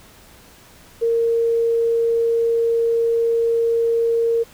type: tone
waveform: sine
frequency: 461.9 Hz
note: A#4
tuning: 16 cents flat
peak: -15 dBFS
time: 1.01-4.44 s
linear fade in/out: 20 ms
effects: pink hiss -47 dBFS RMS until 4.53 s